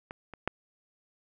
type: clicks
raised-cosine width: 0.5 ms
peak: -24 / -28 / -13 dBFS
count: 3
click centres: 0.109 / 0.337 / 0.476 s
effects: none